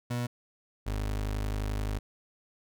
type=tone pair in turn; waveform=30% pulse; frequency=121.3 / 51.5 Hz; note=B2 / G#1; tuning=-31 / -14 cents; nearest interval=octave + minor third; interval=1483 cents; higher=first; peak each=-27 dBFS; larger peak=neither; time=0.1-0.27 / 0.86-1.99 s; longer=second; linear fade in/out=10 ms; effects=none